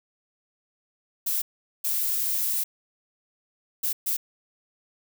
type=noise bursts at uneven times; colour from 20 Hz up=violet; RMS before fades=-26 dBFS; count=4; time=1.26-1.42 / 1.84-2.64 / 3.83-3.93 / 4.06-4.17 s; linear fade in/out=10 ms; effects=none